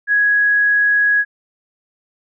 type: tone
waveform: sine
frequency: 1666 Hz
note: G#6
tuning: 5 cents sharp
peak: -11 dBFS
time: 0.07-1.25 s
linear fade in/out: 50 ms
effects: none